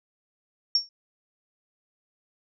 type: tone with exponential decay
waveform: sine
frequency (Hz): 5500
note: F8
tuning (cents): -27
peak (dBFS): -15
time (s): 0.75-0.89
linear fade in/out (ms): 2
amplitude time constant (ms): 29
effects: none